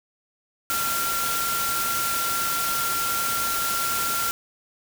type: tone in noise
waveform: sine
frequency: 1374 Hz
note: F6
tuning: 29 cents flat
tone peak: -26 dBFS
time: 0.7-4.31 s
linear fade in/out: 0 ms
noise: white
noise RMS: -27 dBFS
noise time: 0.7-4.31 s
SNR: -2 dB
effects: none

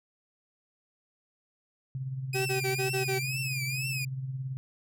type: tone with tremolo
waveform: sine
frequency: 132 Hz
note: C3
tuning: 16 cents sharp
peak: -30 dBFS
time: 1.95-4.57 s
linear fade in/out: 0 ms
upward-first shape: sine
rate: 18 Hz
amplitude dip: 50%
type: tone with vibrato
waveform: sawtooth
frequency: 2489 Hz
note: D#7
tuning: in tune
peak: -29 dBFS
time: 2.33-4.05 s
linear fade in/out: 5 ms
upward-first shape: triangle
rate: 2.1 Hz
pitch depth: 150 cents each way
type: tone bursts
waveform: 35% pulse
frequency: 384.4 Hz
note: G4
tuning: 34 cents flat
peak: -27 dBFS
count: 6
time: 2.34-3.195 s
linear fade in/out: 20 ms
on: 120 ms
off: 27 ms
effects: none

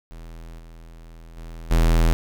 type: tone with level steps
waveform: square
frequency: 41.2 Hz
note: E1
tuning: in tune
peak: -37 / -41 / -35 / -15 dBFS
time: 0.11-2.13 s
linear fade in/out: 0 ms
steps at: 0.58 / 1.36 / 1.7 s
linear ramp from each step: 20 ms
effects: none

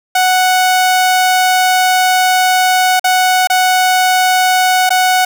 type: tone with dropouts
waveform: sawtooth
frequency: 740 Hz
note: F#5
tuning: in tune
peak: -5 dBFS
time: 0.15-5.25 s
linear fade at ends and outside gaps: 5 ms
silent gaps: 2.996-3.042 / 3.473-3.499 / 4.893-4.904 s
effects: none

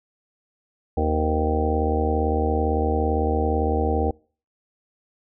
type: harmonic tone with a mistuned harmonic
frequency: 77.78 Hz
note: D#2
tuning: in tune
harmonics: 1 / 3 / 4 / 5 / 6 / 7 / 8 / 9 / 10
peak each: -23 / -29 / -29 / -32 / -25 / -35 / -33 / -37 / -27 dBFS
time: 0.97-4.11 s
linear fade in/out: 5 ms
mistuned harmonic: 7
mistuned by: -85 cents
effects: noise-tail reverb RT60 0.4 s tail -25 dB re dry

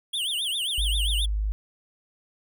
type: tone with vibrato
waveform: square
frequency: 3200 Hz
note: G7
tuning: 35 cents sharp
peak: -26 dBFS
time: 0.13-1.26 s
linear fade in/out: 10 ms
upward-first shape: triangle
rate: 7.5 Hz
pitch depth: 260 cents each way
type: tone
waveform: sine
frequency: 51.91 Hz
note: G#1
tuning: in tune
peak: -23 dBFS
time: 0.78-1.52 s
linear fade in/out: 0 ms
effects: none

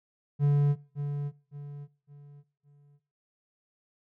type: tone with echo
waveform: triangle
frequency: 144 Hz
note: D3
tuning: 34 cents flat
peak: -18 dBFS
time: 0.39-0.76 s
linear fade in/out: 50 ms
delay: 560 ms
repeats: 4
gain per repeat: -9 dB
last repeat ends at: 3 s
effects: noise-tail reverb RT60 0.8 s tail -24 dB re dry

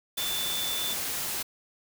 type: tone in noise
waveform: sine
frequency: 3520 Hz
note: A7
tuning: in tune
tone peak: -31 dBFS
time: 0.17-0.94 s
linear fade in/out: 10 ms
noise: white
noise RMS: -32 dBFS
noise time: 0.17-1.43 s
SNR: -2 dB
effects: none

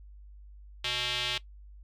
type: tone with band-pass filter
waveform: square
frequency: 123 Hz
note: B2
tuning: 7 cents flat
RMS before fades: -32 dBFS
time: 0.84-1.38 s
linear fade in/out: 5 ms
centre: 3300 Hz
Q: 3.3
effects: noise-tail reverb RT60 0.1 s tail -18 dB re dry + added 50 Hz sine -47 dBFS peak until 1.83 s

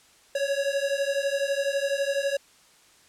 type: beating tone pair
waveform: square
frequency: 551 / 563 Hz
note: C#5 / C#5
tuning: -11 / +27 cents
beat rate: 12 Hz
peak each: -28 dBFS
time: 0.35-2.37 s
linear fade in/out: 5 ms
effects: white hiss -57 dBFS RMS until 3.08 s + low-pass 9000 Hz 12 dB/octave

